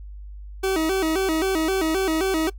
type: tone with vibrato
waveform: 40% pulse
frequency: 349.2 Hz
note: F4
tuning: in tune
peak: -19 dBFS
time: 0.63-2.5 s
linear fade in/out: 10 ms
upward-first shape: square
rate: 3.8 Hz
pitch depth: 160 cents each way
effects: noise-tail reverb RT60 0.1 s tail -21 dB re dry + added 50 Hz sine -35 dBFS peak until 2.58 s